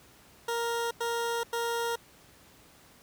20% pulse tone bursts, 467.3 Hz, A#4, 4 cents sharp, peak -24 dBFS, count 3, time 0.48-1.958 s, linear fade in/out 5 ms, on 430 ms, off 94 ms, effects pink hiss -57 dBFS RMS until 3.02 s + high-pass 60 Hz 12 dB/octave

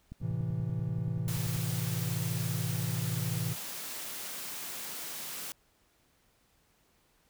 click train, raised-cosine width 5 ms, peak -30 dBFS, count 16, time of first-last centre 0.12-1.562 s, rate 10.4 Hz
triangle chord, A minor, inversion none, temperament equal, 110 / 130.81 / 164.81 Hz, A2 / C3 / E3, 0 / 0 / 0 cents, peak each -33 dBFS, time 0.2-3.56 s, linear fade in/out 50 ms
white high-pass noise, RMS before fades -40 dBFS, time 1.28-5.52 s, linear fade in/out 0 ms, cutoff 120 Hz, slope 48 dB/octave
effects pink hiss -69 dBFS RMS until 7.29 s

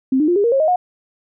sine tone with pitch steps, 263.1 / 304 / 351.2 / 405.8 / 468.8 / 541.6 / 625.8 / 723 Hz, C4 / D#4 / F4 / G#4 / A#4 / C#5 / D#5 / F#5, +10 / -40 / +10 / -40 / +10 / -40 / +10 / -40 cents, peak -12 dBFS, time 0.12-0.76 s, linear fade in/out 5 ms, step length 80 ms, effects none

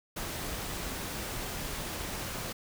pink noise, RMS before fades -37 dBFS, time 0.16-2.53 s, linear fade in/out 10 ms, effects none

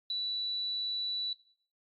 sine tone, 3951 Hz, B7, in tune, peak -31 dBFS, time 0.1-1.33 s, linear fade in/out 2 ms, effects noise-tail reverb RT60 0.5 s tail -17 dB re dry + AAC 64 kbps

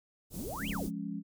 pink band-stop noise, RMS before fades -42 dBFS, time 0.3-0.91 s, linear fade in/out 50 ms, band 410 to 7500 Hz, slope 12 dB/octave
sine exponential two-way sweep, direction up then down, 126.4 to 3322 to 126.4 Hz, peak -38 dBFS, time 0.34-0.92 s, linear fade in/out 50 ms, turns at 0.69 s
sine chord, Db major, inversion first, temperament equal, 174.61 / 207.7 / 277.2 Hz, F3 / Ab3 / Db4, 0 / 0 / 0 cents, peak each -40 / -38 / -40 dBFS, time 0.58-1.23 s, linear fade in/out 50 ms
effects none

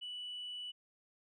sine tone, 2960 Hz, F#7, in tune, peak -40 dBFS, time 0.01-0.72 s, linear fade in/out 20 ms, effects tanh soft clip ceiling -38 dBFS

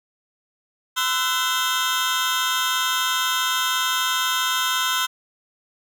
35% pulse tone cluster, 1021 / 1327 / 1499 / 3231 / 3652 Hz, C6 / E6 / F#6 / G#7 / A#7, -43 / +11 / +22 / -48 / -36 cents, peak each -25 dBFS, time 0.96-5.07 s, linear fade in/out 20 ms, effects none

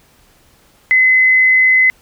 sine tone, 2036 Hz, C7, 48 cents flat, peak -7 dBFS, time 0.91-1.9 s, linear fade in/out 0 ms, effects pink hiss -51 dBFS RMS until 2.01 s

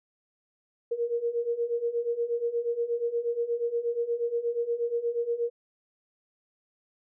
sine beating tone pair, 466.2 / 474.6 Hz, A#4 / A#4, 0 / +31 cents, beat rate 8.4 Hz, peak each -31 / -28 dBFS, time 0.91-5.5 s, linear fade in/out 10 ms, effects none

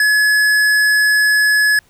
sine tone with hard clipping, 1700 Hz, G#6, 40 cents sharp, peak -12 dBFS, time 0-1.79 s, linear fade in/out 2 ms, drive 13 dB, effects pink hiss -54 dBFS RMS until 1.89 s

